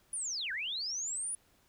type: linear two-way sweep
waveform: sine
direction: down then up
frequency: 9930 to 1480 to 9930 Hz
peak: -34 dBFS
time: 0.13-1.35 s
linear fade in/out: 2 ms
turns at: 0.52 s
effects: pink hiss -68 dBFS RMS until 1.68 s